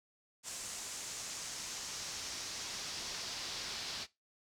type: noise with band-pass filter sweep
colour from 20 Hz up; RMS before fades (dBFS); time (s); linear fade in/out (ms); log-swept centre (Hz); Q
brown; -43; 0.43-4.07; 50; 7600 to 4600; 2
effects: noise-tail reverb RT60 0.2 s tail -18 dB re dry